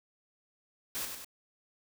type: noise with echo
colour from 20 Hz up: white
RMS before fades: -36 dBFS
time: 0.95-1.05 s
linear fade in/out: 0 ms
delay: 98 ms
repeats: 2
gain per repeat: -5 dB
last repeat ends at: 1.246 s
effects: none